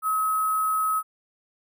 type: tone with sample-and-hold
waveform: sine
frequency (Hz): 1281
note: E6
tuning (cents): -50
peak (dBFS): -21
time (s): 0.02-1.03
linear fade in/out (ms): 50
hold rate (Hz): 11025
effects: none